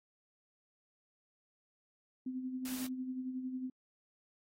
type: tone with tremolo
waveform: sine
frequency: 256.8 Hz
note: C4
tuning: 32 cents flat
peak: -35 dBFS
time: 2.26-3.7 s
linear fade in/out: 5 ms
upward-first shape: sine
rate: 11 Hz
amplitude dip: 50%
type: noise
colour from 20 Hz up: white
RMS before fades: -45 dBFS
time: 2.65-2.87 s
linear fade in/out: 5 ms
effects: AAC 48 kbps